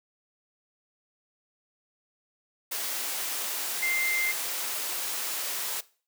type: tone in noise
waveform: sine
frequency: 2093 Hz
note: C7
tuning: in tune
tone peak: -25 dBFS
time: 3.82-4.32 s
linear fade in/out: 10 ms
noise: white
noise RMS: -32 dBFS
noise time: 2.71-5.81 s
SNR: +4 dB
effects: noise-tail reverb RT60 0.4 s tail -20 dB re dry + high-pass 400 Hz 12 dB/octave